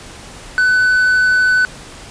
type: tone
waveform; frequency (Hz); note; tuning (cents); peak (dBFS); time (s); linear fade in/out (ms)
triangle; 1502; F#6; +26; -8; 0.58-1.65; 0
effects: pink hiss -35 dBFS RMS until 2.1 s + resampled to 22050 Hz